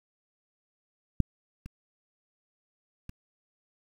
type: clicks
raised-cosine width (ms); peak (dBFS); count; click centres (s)
5; -10 / -29 / -29; 3; 1.203 / 1.66 / 3.094
effects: 8-bit